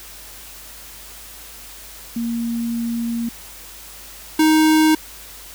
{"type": "tone pair in turn", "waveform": ["sine", "square"], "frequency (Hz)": [233.1, 312.7], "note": ["A#3", "D#4"], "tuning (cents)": [0, 9], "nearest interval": "perfect fourth", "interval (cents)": 509, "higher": "second", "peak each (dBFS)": [-20, -12], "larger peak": "second", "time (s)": [[2.16, 3.29], [4.39, 4.95]], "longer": "first", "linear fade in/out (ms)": 5, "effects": ["added 50 Hz sine -46 dBFS peak until 5.54 s", "white hiss -39 dBFS RMS until 5.54 s"]}